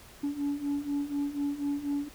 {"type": "beating tone pair", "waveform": "sine", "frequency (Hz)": [283.3, 287.4], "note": ["C#4", "D4"], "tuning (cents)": [38, -37], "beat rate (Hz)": 4.1, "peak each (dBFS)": [-32, -29], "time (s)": [0.23, 2.09], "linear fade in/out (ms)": 10, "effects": ["tanh soft clip ceiling -25 dBFS", "pink hiss -52 dBFS RMS until 2.14 s"]}